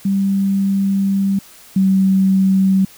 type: tone pair in turn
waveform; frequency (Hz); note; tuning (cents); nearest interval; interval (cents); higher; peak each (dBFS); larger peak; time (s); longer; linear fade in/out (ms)
sine; 196 / 191.52; G3 / G3; 0 / -40; unison; 40; first; -13 / -10; second; 0.05-1.39 / 1.76-2.85; first; 5
effects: white hiss -43 dBFS RMS until 2.97 s